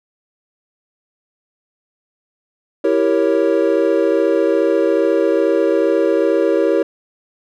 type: chord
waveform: triangle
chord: E diminished seventh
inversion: none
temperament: equal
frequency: 329.6 / 392 / 466.2 / 554.4 Hz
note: E4 / G4 / Bb4 / Db5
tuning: 0 / 0 / 0 / 0 cents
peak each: -16 dBFS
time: 2.84-6.83 s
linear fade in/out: 5 ms
effects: none